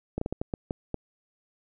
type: slowing click train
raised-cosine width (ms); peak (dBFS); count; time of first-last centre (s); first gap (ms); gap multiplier
2; -16; 8; 0.18-0.943; 34; 1.38
effects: none